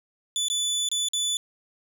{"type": "tone with dropouts", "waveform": "25% pulse", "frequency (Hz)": 3480, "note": "A7", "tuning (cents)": -20, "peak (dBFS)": -20, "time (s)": [0.36, 1.37], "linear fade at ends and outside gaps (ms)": 1, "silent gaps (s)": [[0.484, 0.5], [0.888, 0.915], [1.086, 1.134]], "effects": []}